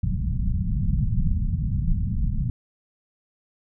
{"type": "low-pass noise", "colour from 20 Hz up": "pink", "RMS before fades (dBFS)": -23, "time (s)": [0.03, 2.5], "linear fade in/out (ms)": 2, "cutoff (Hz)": 200, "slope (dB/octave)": 48, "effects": []}